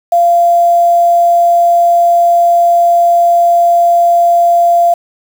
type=tone with quantisation; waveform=sine; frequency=690 Hz; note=F5; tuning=21 cents flat; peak=-5 dBFS; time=0.12-4.94 s; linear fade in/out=5 ms; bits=5; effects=none